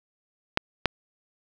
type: clicks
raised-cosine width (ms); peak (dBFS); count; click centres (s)
0.3; -4; 2; 0.574 / 0.857
effects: none